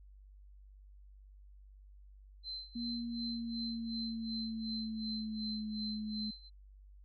sine tone with tremolo, 4085 Hz, C8, 42 cents flat, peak -39 dBFS, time 2.43-6.5 s, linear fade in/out 50 ms, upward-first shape sine, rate 2.7 Hz, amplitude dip 90%
sine tone with pitch glide, 236.6 to 214.5 Hz, A#3 to A3, +26 to -44 cents, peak -37 dBFS, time 2.75-6.31 s, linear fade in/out 10 ms, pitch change -170 cents, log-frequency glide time 2.92-5.71 s
effects added 49 Hz sine -54 dBFS peak until 7.04 s + AAC 48 kbps

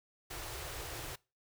pink band-stop noise, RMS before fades -43 dBFS, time 0.3-1.16 s, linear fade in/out 10 ms, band 150 to 290 Hz, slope 96 dB/octave, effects noise-tail reverb RT60 0.3 s tail -23 dB re dry

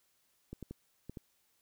clicks, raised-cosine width 3 ms, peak -30 dBFS, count 5, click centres 0.53 / 0.627 / 0.71 / 1.096 / 1.172 s, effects white hiss -74 dBFS RMS until 1.61 s

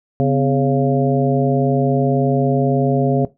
harmonic tone with a mistuned harmonic, 138.2 Hz, C#3, 5 cents flat, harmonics 1 / 2 / 3 / 4 / 5, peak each -16 / -19 / -21 / -22 / -23 dBFS, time 0.2-3.25 s, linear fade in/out 0 ms, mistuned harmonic 2, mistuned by -130 cents, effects noise-tail reverb RT60 0.2 s tail -17 dB re dry

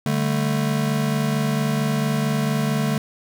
square chord, D suspended fourth, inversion none, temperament just, 146.83 / 195.78 / 220.2 Hz, D3 / G3 / A3, 0 / -2 / +2 cents, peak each -23 / -29 / -24 dBFS, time 0.06-2.98 s, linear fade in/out 2 ms, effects none

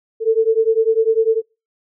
sine beating tone pair, 442 / 452 Hz, A4 / A4, +8 / +47 cents, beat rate 10 Hz, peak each -15 dBFS, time 0.2-1.42 s, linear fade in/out 50 ms, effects noise-tail reverb RT60 0.3 s tail -26 dB re dry

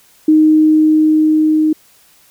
sine tone with level ramp, 310.4 Hz, D#4, 4 cents flat, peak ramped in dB -5 to -9 dBFS, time 0.28-1.73 s, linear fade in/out 5 ms, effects white hiss -49 dBFS RMS until 2.3 s

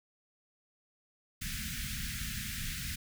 pink band-stop noise, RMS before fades -38 dBFS, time 1.41-2.96 s, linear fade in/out 10 ms, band 230 to 1500 Hz, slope 48 dB/octave, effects none

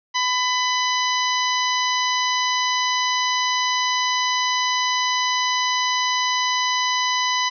harmonic tone, 1000 Hz, B5, 21 cents sharp, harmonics 1 / 2 / 3 / 4 / 5 / 6, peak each -22 / -25 / -27 / -28 / -29 / -30 dBFS, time 0.14-7.5 s, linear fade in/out 20 ms, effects none

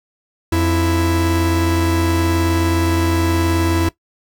45% pulse tone pair together, 87.31 / 330.1 Hz, F2 / E4, 0 / +2 cents, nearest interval octave + major seventh, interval 2302 cents, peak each -17 dBFS, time 0.52-3.89 s, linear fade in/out 5 ms, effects noise-tail reverb RT60 0.1 s tail -17 dB re dry

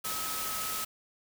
sine tone in noise, 1284 Hz, E6, 46 cents flat, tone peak -39 dBFS, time 0.04-0.85 s, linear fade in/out 10 ms, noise white, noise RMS -35 dBFS, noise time 0.04-0.85 s, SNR -7 dB, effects none

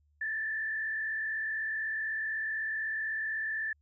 sine tone with frequency modulation, 1760 Hz, A6, in tune, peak -31 dBFS, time 0.21-3.73 s, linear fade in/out 5 ms, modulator 44 Hz, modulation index 0.88, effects added 74 Hz sine -66 dBFS peak until 3.81 s

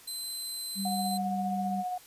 20% pulse tone, 4071 Hz, C8, 48 cents flat, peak -29 dBFS, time 0.07-1.18 s, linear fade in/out 10 ms
sine tone with pitch glide, 196 to 194.65 Hz, G3 to G3, 0 to -12 cents, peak -31 dBFS, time 0.75-1.84 s, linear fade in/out 50 ms, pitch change -12 cents, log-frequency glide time 0.87-1.23 s
sine tone with tremolo, 728 Hz, F#5, 28 cents flat, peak -29 dBFS, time 0.85-1.98 s, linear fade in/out 5 ms, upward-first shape triangle, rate 15 Hz, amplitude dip 40%
effects white hiss -54 dBFS RMS until 2.06 s + resampled to 32000 Hz

